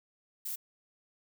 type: noise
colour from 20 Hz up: violet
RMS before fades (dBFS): -37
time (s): 0.45-0.56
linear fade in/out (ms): 10
effects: none